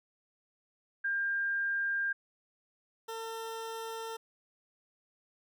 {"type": "tone pair in turn", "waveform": ["sine", "20% pulse"], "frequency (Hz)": [1600, 451.2], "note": ["G6", "A4"], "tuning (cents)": [35, 44], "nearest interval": "octave + minor seventh", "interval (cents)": 2191, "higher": "first", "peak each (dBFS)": [-29, -33], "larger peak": "first", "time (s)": [[1.04, 2.13], [3.08, 4.17]], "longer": "neither", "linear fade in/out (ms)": 10, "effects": []}